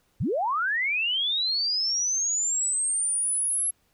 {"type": "linear sweep", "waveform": "sine", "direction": "up", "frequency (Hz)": [73.1, 11175], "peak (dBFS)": -23, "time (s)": [0.2, 3.71], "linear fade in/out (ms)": 10, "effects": ["pink hiss -68 dBFS RMS until 3.93 s"]}